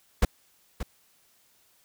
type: noise with echo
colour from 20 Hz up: brown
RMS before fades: -18 dBFS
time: 0.22-0.25 s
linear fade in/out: 5 ms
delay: 580 ms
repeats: 1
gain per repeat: -12 dB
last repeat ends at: 0.83 s
effects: white hiss -64 dBFS RMS until 1.84 s